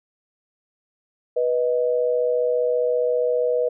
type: tone pair together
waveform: sine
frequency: 490.2 / 625.1 Hz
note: B4 / D#5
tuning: -13 / +8 cents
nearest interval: major third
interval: 421 cents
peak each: -19 / -24 dBFS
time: 1.36-3.69 s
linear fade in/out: 10 ms
effects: none